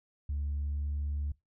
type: tone with pitch glide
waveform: sine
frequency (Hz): 72.1 to 72.6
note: D2 to D2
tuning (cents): -31 to -19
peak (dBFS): -29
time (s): 0.29-1.32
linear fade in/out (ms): 5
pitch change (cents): +12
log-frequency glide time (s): 0.59-0.87
effects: noise-tail reverb RT60 0.2 s tail -24 dB re dry + tanh soft clip ceiling -28 dBFS